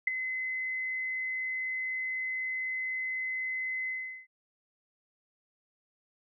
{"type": "tone with ADSR envelope", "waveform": "sine", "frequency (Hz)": 2041, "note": "C7", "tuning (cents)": -44, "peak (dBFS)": -20, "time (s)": [0.07, 4.27], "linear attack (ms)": 6, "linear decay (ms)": 10, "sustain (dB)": -11, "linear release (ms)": 390, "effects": []}